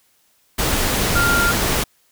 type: tone in noise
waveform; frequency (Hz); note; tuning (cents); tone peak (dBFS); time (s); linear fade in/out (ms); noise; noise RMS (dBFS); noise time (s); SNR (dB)
sine; 1396.9; F6; 0; -16; 1.15-1.52; 10; pink; -19; 0.58-1.84; 0
effects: white hiss -60 dBFS RMS until 2.11 s